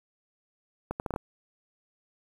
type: accelerating click train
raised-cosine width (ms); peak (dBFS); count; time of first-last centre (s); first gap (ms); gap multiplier
1; -17; 6; 0.91-1.162; 89; 0.71
effects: 8-bit